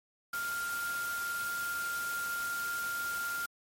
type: tone in noise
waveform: sine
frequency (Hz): 1397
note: F6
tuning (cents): 0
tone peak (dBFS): -33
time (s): 0.33-3.46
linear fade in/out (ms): 5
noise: white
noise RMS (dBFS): -42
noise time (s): 0.33-3.46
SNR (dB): +6
effects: MP3 64 kbps